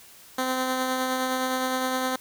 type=tone with tremolo; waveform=10% pulse; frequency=258 Hz; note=C4; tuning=24 cents flat; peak=-15 dBFS; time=0.38-2.16 s; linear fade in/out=5 ms; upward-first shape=triangle; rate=9.7 Hz; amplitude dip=30%; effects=white hiss -50 dBFS RMS until 2.2 s